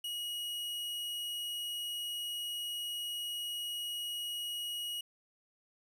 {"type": "tone", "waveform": "45% pulse", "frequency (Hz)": 2900, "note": "F#7", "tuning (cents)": -35, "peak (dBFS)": -36, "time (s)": [0.04, 5.01], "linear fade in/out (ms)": 5, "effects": []}